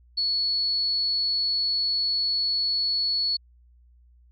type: tone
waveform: sine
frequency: 4400 Hz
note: C#8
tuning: 14 cents flat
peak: -22 dBFS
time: 0.17-3.37 s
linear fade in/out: 10 ms
effects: added 60 Hz sine -53 dBFS peak until 4.31 s